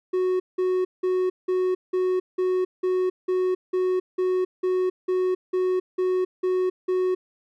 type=tone bursts; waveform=triangle; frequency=368.7 Hz; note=F#4; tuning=6 cents flat; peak=-18 dBFS; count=16; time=0.13-7.15 s; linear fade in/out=10 ms; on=270 ms; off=180 ms; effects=none